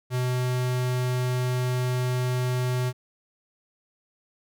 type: tone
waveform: square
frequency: 125.8 Hz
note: B2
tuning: 32 cents sharp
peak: -24 dBFS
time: 0.1-2.93 s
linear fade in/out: 50 ms
effects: none